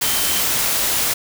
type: tone in noise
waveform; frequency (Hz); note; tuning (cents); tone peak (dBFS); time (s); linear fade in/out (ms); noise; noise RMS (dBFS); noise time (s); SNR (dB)
sine; 3100; G7; -20; -28; 0.04-0.42; 10; white; -19; 0.01-1.14; -12
effects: none